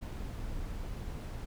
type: noise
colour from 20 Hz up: brown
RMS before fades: -39 dBFS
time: 0.01-1.46 s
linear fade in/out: 20 ms
effects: none